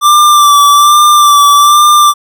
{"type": "tone with vibrato", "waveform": "square", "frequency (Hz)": 1174.7, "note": "D6", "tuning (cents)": 0, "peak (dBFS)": -3, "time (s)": [0.01, 2.14], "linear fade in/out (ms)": 50, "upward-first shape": "sine", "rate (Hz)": 1.2, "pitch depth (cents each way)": 31, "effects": []}